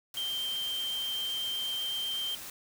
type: tone in noise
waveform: sine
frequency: 3146 Hz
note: G7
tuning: 6 cents sharp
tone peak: -31 dBFS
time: 0.17-2.35 s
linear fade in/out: 2 ms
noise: white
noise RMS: -43 dBFS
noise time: 0.14-2.5 s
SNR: +9 dB
effects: none